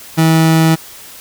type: tone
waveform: 30% pulse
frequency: 161.3 Hz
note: E3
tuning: 37 cents flat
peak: -5 dBFS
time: 0.17-0.76 s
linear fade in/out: 20 ms
effects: white hiss -35 dBFS RMS until 1.2 s